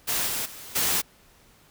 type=noise with level steps; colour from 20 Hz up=white; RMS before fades=-26 / -29 / -42 / -24 dBFS; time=0.07-1.02 s; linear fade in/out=20 ms; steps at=0.27 / 0.45 / 0.75 s; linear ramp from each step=10 ms; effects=pink hiss -57 dBFS RMS until 1.7 s